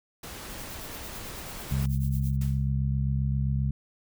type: noise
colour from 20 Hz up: pink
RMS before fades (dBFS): -40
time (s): 0.23-1.86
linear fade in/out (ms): 5
type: noise with tremolo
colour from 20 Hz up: violet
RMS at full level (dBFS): -42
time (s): 0.48-2.37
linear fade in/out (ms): 50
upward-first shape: triangle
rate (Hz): 9.1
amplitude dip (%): 95
type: harmonic tone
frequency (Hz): 67.6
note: C#2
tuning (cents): -43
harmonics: 1 / 2 / 3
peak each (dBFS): -28 / -26 / -34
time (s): 1.71-3.71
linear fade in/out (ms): 5
type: noise with exponential decay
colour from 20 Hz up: white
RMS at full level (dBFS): -42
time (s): 2.41-2.72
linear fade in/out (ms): 5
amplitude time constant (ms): 67
effects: none